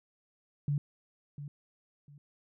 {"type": "tone with echo", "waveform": "sine", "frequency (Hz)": 144.2, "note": "D3", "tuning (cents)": -31, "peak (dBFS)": -27, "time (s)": [0.68, 0.78], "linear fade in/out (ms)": 2, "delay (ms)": 700, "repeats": 2, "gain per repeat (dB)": -12, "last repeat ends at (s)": 2.18, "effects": []}